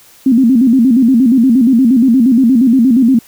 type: tone with vibrato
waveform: sine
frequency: 246.9 Hz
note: B3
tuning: in tune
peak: -5 dBFS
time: 0.26-3.19 s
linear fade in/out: 5 ms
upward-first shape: square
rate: 8.5 Hz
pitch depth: 130 cents each way
effects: white hiss -43 dBFS RMS until 3.27 s

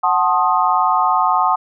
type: chord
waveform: sine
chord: F# diminished seventh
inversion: none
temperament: equal with one note detuned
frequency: 740 / 880 / 1063 / 1244.5 Hz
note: F#5 / A5 / C6 / Eb6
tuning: 0 / 0 / +27 / 0 cents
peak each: -18 dBFS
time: 0.03-1.56 s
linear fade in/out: 10 ms
effects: none

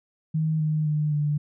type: tone with pitch steps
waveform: sine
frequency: 157.5 / 154.26 / 151.08 / 147.97 Hz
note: D#3 / D#3 / D3 / D3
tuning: +21 / -15 / +49 / +13 cents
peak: -21 dBFS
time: 0.34-1.38 s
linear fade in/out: 10 ms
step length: 260 ms
effects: none

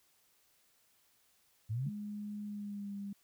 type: linear sweep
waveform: sine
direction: up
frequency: 102.3 to 150.8 Hz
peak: -33 dBFS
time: 1.69-1.9 s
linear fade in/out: 20 ms
type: tone with pitch glide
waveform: sine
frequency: 207.7 to 200.5 Hz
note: G#3 to G3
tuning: 0 to +39 cents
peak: -39 dBFS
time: 1.86-3.13 s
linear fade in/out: 5 ms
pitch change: -61 cents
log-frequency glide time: 2.45-2.94 s
effects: white hiss -71 dBFS RMS until 3.23 s

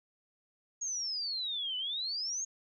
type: exponential two-way sweep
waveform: sine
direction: down then up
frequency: 6670 to 2960 to 6670 Hz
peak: -33 dBFS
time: 0.81-2.45 s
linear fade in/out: 10 ms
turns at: 1.77 s
effects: none

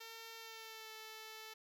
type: tone with pitch glide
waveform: 5% pulse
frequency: 453.2 to 439 Hz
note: A#4 to A4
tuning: -49 to -4 cents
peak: -38 dBFS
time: 0-1.54 s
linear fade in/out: 10 ms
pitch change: -55 cents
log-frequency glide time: 0.37-0.91 s
effects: none

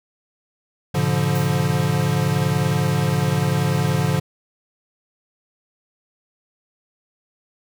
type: chord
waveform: square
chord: G# diminished seventh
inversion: none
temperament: equal with one note detuned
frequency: 103.83 / 123.47 / 144.39 / 174.61 Hz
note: G#2 / B2 / D3 / F3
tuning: 0 / 0 / -29 / 0 cents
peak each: -26 / -27 / -21 / -24 dBFS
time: 0.94-4.2 s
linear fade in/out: 10 ms
type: noise with exponential decay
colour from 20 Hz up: blue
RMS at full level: -33 dBFS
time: 1.35-1.73 s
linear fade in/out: 5 ms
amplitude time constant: 82 ms
effects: none

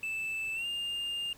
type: tone with pitch glide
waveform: triangle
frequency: 2637 to 2810 Hz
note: E7 to F7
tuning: 0 to +10 cents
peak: -31 dBFS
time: 0.03-1.33 s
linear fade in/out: 2 ms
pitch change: +110 cents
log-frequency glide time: 0.54-0.66 s
effects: pink hiss -57 dBFS RMS until 1.37 s

